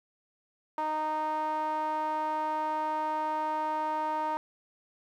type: tone with band-pass filter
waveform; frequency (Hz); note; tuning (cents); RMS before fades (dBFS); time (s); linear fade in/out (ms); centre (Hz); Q
sawtooth; 309.1; D#4; -11; -31; 0.78-4.37; 0; 930; 4.5
effects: 11-bit